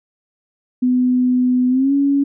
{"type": "tone with pitch glide", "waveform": "sine", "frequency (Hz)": [250.9, 280], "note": ["B3", "C#4"], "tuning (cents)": [28, 18], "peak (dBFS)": -12, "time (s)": [0.82, 2.24], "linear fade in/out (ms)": 10, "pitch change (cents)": 190, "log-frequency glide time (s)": [1.69, 1.93], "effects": []}